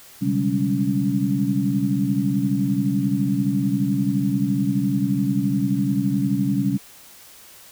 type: tone cluster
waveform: sine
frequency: 130.1 / 144.8 / 193 / 204.6 / 280.1 Hz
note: C3 / D3 / G3 / G#3 / C#4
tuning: -9 / -24 / -27 / -26 / +18 cents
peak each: -26 / -29 / -23 / -25 / -23 dBFS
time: 0.21-6.78 s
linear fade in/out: 20 ms
effects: white hiss -46 dBFS RMS until 7.71 s